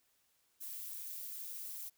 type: noise with amplitude modulation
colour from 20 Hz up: violet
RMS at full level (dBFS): -41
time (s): 0.6-1.9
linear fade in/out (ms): 20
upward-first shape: sine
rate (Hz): 220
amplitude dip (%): 90
effects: white hiss -75 dBFS RMS until 1.97 s